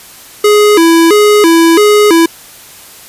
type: tone with vibrato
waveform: square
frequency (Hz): 372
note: F#4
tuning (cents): +9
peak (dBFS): -4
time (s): 0.44-2.26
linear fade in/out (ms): 5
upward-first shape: square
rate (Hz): 1.5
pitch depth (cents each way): 200
effects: white hiss -34 dBFS RMS until 3.08 s + resampled to 32000 Hz